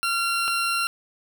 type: tone pair in turn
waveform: 20% pulse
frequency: 1374 / 1374 Hz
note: F6 / F6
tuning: -29 / -29 cents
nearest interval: unison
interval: 0 cents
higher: neither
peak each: -17 dBFS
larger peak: neither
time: 0.03-0.48 / 0.48-0.87 s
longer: first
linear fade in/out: 0 ms
effects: 8-bit